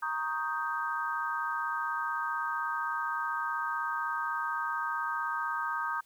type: chord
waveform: sine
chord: Eb dominant seventh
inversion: second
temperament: equal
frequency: 932.3 / 1108.7 / 1244.5 / 1568 Hz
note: Bb5 / Db6 / Eb6 / G6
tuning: 0 / 0 / 0 / 0 cents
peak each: -36 / -40 / -34 / -35 dBFS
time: 0.02-6.01 s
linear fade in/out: 10 ms
effects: white hiss -66 dBFS RMS until 6.05 s